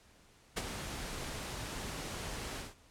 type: noise with ADSR envelope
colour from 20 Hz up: pink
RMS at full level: -33 dBFS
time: 0.56-2.75 s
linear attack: 14 ms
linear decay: 36 ms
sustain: -8 dB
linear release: 170 ms
effects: pink hiss -63 dBFS RMS until 2.9 s + low-pass 10000 Hz 12 dB/octave